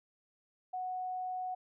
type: tone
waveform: sine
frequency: 738 Hz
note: F#5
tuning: 5 cents flat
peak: -35 dBFS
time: 0.73-1.55 s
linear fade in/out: 10 ms
effects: none